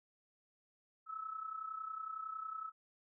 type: tone with amplitude modulation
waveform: sine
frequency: 1300 Hz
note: E6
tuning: 24 cents flat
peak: -38 dBFS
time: 1.06-2.72 s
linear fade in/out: 50 ms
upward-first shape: sine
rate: 30.9 Hz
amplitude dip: 70%
effects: none